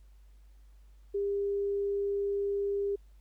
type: tone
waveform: sine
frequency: 401.4 Hz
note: G4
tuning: 41 cents sharp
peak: -28 dBFS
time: 1.14-2.96 s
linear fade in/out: 10 ms
effects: added 50 Hz sine -53 dBFS peak until 3.2 s + pink hiss -73 dBFS RMS until 3.2 s